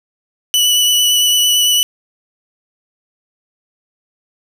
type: tone with vibrato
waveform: sawtooth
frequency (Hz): 2962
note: F#7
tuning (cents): +1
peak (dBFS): -7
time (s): 0.54-1.83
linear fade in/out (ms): 0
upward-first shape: sine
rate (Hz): 8.9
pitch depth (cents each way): 14
effects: none